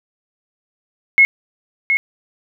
sine tone with echo, 2174 Hz, C#7, 34 cents flat, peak -6 dBFS, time 1.18-1.25 s, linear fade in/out 0 ms, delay 720 ms, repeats 1, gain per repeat -6 dB, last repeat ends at 1.97 s, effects none

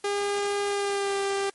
sawtooth tone with pitch glide, 405 to 395.3 Hz, G#4 to G4, -43 to +15 cents, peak -21 dBFS, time 0.04-1.5 s, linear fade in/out 5 ms, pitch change -42 cents, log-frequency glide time 0.66-1.2 s, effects white hiss -60 dBFS RMS until 1.54 s + MP3 48 kbps

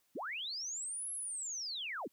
sine linear two-way sweep, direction up then down, 155.56 to 11175 to 155.56 Hz, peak -38 dBFS, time 0.15-2.08 s, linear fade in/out 10 ms, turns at 1.12 s, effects white hiss -75 dBFS RMS until 2.12 s

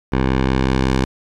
10% pulse tone with low-pass filter sweep, 65.41 Hz, C2, in tune, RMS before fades -17 dBFS, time 0.12-1.05 s, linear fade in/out 10 ms, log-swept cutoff 2400 to 6400 Hz, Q 0.72, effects 8-bit

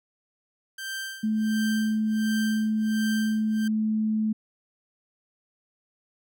sawtooth tone with tremolo, 1568 Hz, G6, in tune, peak -27 dBFS, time 0.78-3.68 s, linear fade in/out 5 ms, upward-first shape sine, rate 1.4 Hz, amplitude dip 95%
sine tone, 217 Hz, A3, 24 cents flat, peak -22 dBFS, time 1.23-4.33 s, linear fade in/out 10 ms
effects none

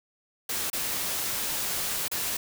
white noise with dropouts, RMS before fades -30 dBFS, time 0.49-2.37 s, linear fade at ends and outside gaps 5 ms, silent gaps 0.701-0.73 / 2.082-2.114 s, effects none

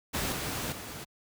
pink noise with level steps, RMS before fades -31 / -34 / -41 dBFS, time 0.13-1.05 s, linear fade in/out 20 ms, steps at 0.32 / 0.72 s, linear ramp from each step 2 ms, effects high-pass 60 Hz 12 dB/octave

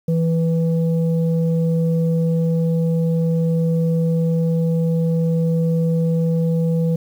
sine tone pair together, 164.81 / 493.9 Hz, E3 / B4, 0 / 0 cents, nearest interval octave + perfect fifth, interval 1900 cents, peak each -15 / -23 dBFS, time 0.08-6.96 s, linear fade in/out 5 ms, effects tanh soft clip ceiling -8 dBFS + 8-bit

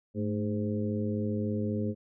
harmonic tone with a mistuned harmonic, 103.83 Hz, G#2, in tune, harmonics 1 / 2 / 3 / 4 / 5, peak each -33 / -31 / -38 / -37 / -39 dBFS, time 0.14-1.95 s, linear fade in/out 50 ms, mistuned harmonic 2, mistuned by +72 cents, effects none

